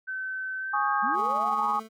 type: tone with pitch glide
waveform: sine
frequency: 1530 to 1597.7 Hz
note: G6 to G6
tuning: -42 to +33 cents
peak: -30 dBFS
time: 0.07-1.16 s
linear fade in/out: 20 ms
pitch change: +75 cents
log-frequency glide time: 0.58-0.91 s
type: chord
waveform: sine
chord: Ab suspended fourth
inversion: none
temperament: just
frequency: 830.6 / 1107.5 / 1245.9 Hz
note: Ab5 / Db6 / Eb6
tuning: 0 / -2 / +2 cents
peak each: -28 dBFS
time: 0.73-1.8 s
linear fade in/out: 10 ms
type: linear sweep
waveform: sine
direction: up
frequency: 193.4 to 1046.5 Hz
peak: -34 dBFS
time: 1.02-1.75 s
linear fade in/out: 20 ms
type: tone with tremolo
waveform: 25% pulse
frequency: 221 Hz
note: A3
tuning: 8 cents sharp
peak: -34 dBFS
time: 1.13-1.89 s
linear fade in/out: 50 ms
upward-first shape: triangle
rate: 18 Hz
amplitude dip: 50%
effects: none